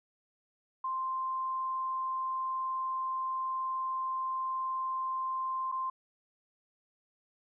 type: tone with dropouts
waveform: sine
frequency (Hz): 1046.5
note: C6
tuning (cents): 0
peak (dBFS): -31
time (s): 0.84-5.9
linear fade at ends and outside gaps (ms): 5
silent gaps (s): 5.717-5.722
effects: none